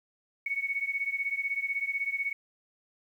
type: beating tone pair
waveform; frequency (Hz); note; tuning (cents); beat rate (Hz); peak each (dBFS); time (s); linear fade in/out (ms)
sine; 2217 / 2233; C#7 / C#7; 0 / +12; 16; -31 / -33; 0.46-2.33; 5
effects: 10-bit